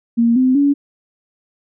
sine tone with pitch steps, 233.1 / 257.2 / 283.7 Hz, A#3 / C4 / C#4, 0 / -30 / +40 cents, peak -10 dBFS, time 0.17-0.74 s, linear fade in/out 20 ms, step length 190 ms, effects none

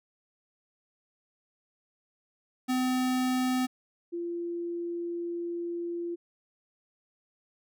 square / sine tone pair in turn, 255 / 343.6 Hz, C4 / F4, -44 / -28 cents, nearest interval perfect fourth, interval 516 cents, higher second, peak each -26 / -31 dBFS, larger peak first, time 2.68-3.67 / 4.12-6.16 s, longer second, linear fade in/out 20 ms, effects none

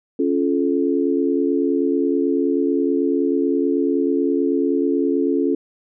sine chord, Db augmented, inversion none, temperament just, 277.2 / 346.5 / 433.1 Hz, Db4 / F4 / A4, 0 / -14 / -27 cents, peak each -19 / -21 / -22 dBFS, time 0.19-5.55 s, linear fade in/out 5 ms, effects none

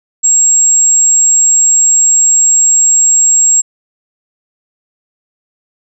sine tone, 7580 Hz, A#8, 28 cents sharp, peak -5 dBFS, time 0.23-3.62 s, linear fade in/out 20 ms, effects none

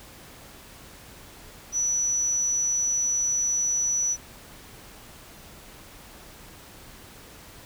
sine tone, 5920 Hz, F#8, in tune, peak -22 dBFS, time 1.72-4.17 s, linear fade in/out 50 ms, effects pink hiss -47 dBFS RMS until 7.65 s

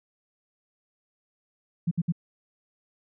sine tone bursts, 169.3 Hz, E3, 46 cents sharp, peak -21 dBFS, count 3, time 1.87-2.123 s, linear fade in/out 10 ms, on 43 ms, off 62 ms, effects none

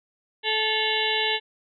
harmonic tone with a mistuned harmonic, 435.2 Hz, A4, 19 cents flat, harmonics 1 / 2 / 4 / 5 / 6 / 7 / 8 / 9, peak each -30 / -30 / -30 / -30 / -30 / -30 / -30 / -30 dBFS, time 0.43-1.4 s, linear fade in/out 50 ms, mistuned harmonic 6, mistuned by +110 cents, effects none

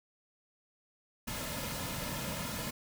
pink noise with comb filter, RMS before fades -38 dBFS, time 1.27-2.71 s, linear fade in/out 10 ms, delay 2.6 ms, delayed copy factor -0.6, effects none

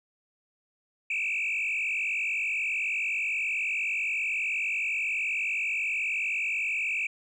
sine tone with frequency modulation, 2479 Hz, D#7, 7 cents flat, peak -25 dBFS, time 1.1-7.07 s, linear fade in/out 5 ms, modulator 49.4 Hz, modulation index 4, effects tanh soft clip ceiling -24 dBFS

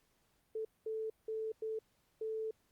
sine tone bursts at uneven times, 440 Hz, A4, in tune, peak -36 dBFS, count 5, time 0.55-0.65 / 0.86-1.1 / 1.28-1.52 / 1.62-1.79 / 2.21-2.51 s, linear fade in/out 5 ms, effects pink hiss -75 dBFS RMS until 2.71 s + Opus 48 kbps

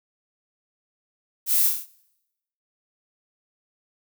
violet noise with echo, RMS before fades -22 dBFS, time 1.46-1.71 s, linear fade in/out 50 ms, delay 27 ms, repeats 6, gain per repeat -3 dB, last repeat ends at 1.872 s, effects noise-tail reverb RT60 0.9 s tail -23 dB re dry

